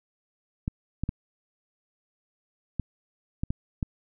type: clicks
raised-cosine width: 5 ms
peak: -15 dBFS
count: 7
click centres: 0.679 / 1.036 / 1.091 / 2.797 / 3.435 / 3.505 / 3.828 s
effects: none